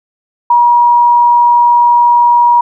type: tone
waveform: sine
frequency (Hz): 957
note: A#5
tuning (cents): +45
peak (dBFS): -4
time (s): 0.5-2.61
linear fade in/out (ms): 5
effects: none